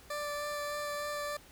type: tone with vibrato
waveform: 20% pulse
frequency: 587.3 Hz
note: D5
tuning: in tune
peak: -30 dBFS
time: 0.1-1.37 s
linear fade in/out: 5 ms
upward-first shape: sine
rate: 3.3 Hz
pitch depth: 9 cents each way
effects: added 60 Hz sine -65 dBFS peak until 1.51 s + pink hiss -57 dBFS RMS until 1.51 s